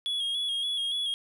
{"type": "tone with vibrato", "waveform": "triangle", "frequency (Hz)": 3322, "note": "G#7", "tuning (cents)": 0, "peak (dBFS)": -26, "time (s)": [0.06, 1.14], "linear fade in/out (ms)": 0, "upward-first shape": "square", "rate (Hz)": 3.5, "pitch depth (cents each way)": 34, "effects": []}